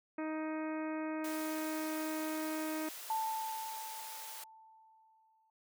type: harmonic tone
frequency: 312.7 Hz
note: D#4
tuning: 9 cents sharp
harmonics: 1 / 2 / 3 / 4 / 5 / 6 / 7 / 8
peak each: -37 / -43 / -47 / -49 / -51 / -53 / -54 / -55 dBFS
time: 0.18-2.89 s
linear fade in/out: 5 ms
type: high-pass noise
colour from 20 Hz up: white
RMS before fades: -47 dBFS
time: 1.24-4.44 s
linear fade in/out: 5 ms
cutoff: 480 Hz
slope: 24 dB/octave
type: tone with exponential decay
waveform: sine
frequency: 884 Hz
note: A5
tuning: 8 cents sharp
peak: -31 dBFS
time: 3.1-5.5 s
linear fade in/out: 2 ms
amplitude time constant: 520 ms
effects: none